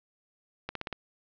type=accelerating click train; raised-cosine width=0.3 ms; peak=-18 dBFS; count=5; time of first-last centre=0.69-0.927 s; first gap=63 ms; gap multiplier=0.96; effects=low-pass 5000 Hz 12 dB/octave